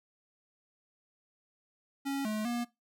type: tone with pitch steps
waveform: square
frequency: 276.3 / 214.4 / 239.1 Hz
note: C#4 / A3 / A#3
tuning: -6 / -45 / +44 cents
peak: -32 dBFS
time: 2.05-2.65 s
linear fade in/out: 20 ms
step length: 200 ms
effects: noise-tail reverb RT60 0.2 s tail -20 dB re dry